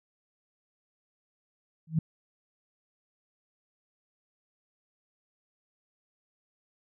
sine tone with exponential growth, 160 Hz, D#3, 49 cents sharp, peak -18 dBFS, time 1.87-1.99 s, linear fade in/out 5 ms, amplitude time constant 26 ms, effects none

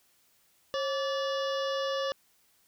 harmonic tone with a mistuned harmonic, 578 Hz, D5, 28 cents flat, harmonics 1 / 2 / 3 / 5 / 6 / 7 / 8 / 9 / 10, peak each -30 / -36 / -40 / -41 / -42 / -49 / -49 / -45 / -52 dBFS, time 0.74-2.12 s, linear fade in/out 0 ms, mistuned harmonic 1, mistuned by -110 cents, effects white hiss -67 dBFS RMS until 2.67 s

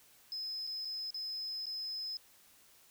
sine tone with dropouts, 5100 Hz, D#8, 42 cents sharp, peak -35 dBFS, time 0.32-2.17 s, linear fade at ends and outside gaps 1 ms, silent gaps 0.668-0.673 / 0.849-0.853 / 1.105-1.144 / 1.657-1.667 s, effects tanh soft clip ceiling -36 dBFS + white hiss -63 dBFS RMS until 2.9 s

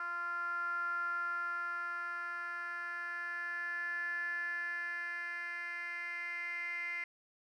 10% pulse tone with band-pass filter sweep, 346.5 Hz, F4, 14 cents flat, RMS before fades -39 dBFS, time 0-7.04 s, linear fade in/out 2 ms, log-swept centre 1300 to 2100 Hz, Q 9.3, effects none

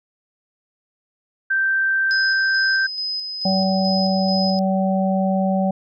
sine tone, 1564 Hz, G6, 4 cents flat, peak -16 dBFS, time 1.5-2.87 s, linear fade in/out 10 ms
sine tone with tremolo, 5040 Hz, D#8, 21 cents sharp, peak -22 dBFS, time 2.11-4.59 s, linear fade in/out 0 ms, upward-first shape square, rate 2.3 Hz, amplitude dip 40%
harmonic tone, 190.6 Hz, G3, 48 cents flat, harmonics 1 / 3 / 4, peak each -18 / -23 / -24 dBFS, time 3.45-5.71 s, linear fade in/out 5 ms
effects none

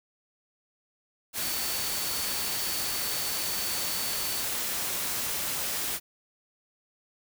sine tone in noise, 4486 Hz, C#8, 20 cents sharp, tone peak -37 dBFS, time 1.39-4.46 s, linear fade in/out 50 ms, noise white, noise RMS -31 dBFS, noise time 1.33-6 s, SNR -9 dB, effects none

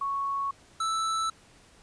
sine / square tone pair in turn, 1108.7 / 1318.5 Hz, C#6 / E6, 0 / 0 cents, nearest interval minor third, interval 300 cents, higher second, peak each -27 dBFS, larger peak neither, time 0.01-0.51 / 0.8-1.3 s, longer neither, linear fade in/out 5 ms, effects pink hiss -57 dBFS RMS until 1.82 s + resampled to 22050 Hz

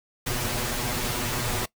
pink noise with comb filter, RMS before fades -28 dBFS, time 0.26-1.66 s, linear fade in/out 10 ms, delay 8.2 ms, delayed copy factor +1, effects noise-tail reverb RT60 0.1 s tail -20 dB re dry

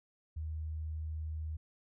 sine tone, 78.3 Hz, D#2, 11 cents sharp, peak -36 dBFS, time 0.36-1.57 s, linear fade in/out 10 ms, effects none

